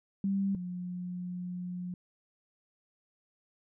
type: tone pair in turn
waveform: sine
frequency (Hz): 196 / 179.18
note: G3 / F3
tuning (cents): 0 / +45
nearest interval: major second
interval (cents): 155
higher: first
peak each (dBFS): -27 / -35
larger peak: first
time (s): 0.24-0.55 / 0.55-1.94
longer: second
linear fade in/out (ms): 2
effects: none